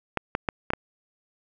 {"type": "clicks", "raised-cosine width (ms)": 0.5, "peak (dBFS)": -9, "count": 5, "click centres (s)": [0.173, 0.351, 0.488, 0.704, 0.735], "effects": []}